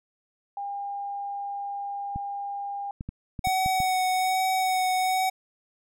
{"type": "tone", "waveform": "sine", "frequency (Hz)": 804, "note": "G5", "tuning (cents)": 44, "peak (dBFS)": -30, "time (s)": [0.57, 2.91], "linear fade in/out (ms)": 2}
{"type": "clicks", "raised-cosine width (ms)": 5, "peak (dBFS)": -21, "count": 7, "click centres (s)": [2.16, 3.009, 3.09, 3.392, 3.472, 3.661, 3.803]}
{"type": "tone with vibrato", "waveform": "square", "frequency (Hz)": 748, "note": "F#5", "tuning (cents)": 19, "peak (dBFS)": -23, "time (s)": [3.44, 5.3], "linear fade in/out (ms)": 10, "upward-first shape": "sine", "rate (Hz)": 1.2, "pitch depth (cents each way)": 14}
{"effects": []}